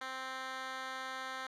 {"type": "tone with band-pass filter", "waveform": "10% pulse", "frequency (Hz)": 261.6, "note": "C4", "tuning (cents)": 0, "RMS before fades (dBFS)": -42, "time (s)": [0.01, 1.47], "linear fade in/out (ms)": 5, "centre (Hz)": 2100, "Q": 0.9, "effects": []}